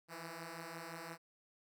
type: beating tone pair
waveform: 5% pulse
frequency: 161.9 / 167.7 Hz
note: E3 / E3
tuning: -31 / +30 cents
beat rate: 5.8 Hz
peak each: -39 / -36 dBFS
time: 0.08-1.18 s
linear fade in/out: 50 ms
effects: none